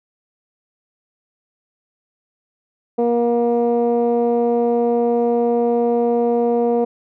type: tone with low-pass filter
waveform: 15% pulse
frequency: 237.1 Hz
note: A#3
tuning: 30 cents sharp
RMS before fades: -17 dBFS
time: 2.98-6.85 s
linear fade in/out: 10 ms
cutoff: 550 Hz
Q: 2.3
effects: none